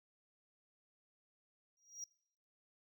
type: tone with exponential growth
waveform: triangle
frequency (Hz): 5710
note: F8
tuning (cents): +37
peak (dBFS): -39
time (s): 1.77-2.04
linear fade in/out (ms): 1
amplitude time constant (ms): 58
effects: noise-tail reverb RT60 0.7 s tail -22 dB re dry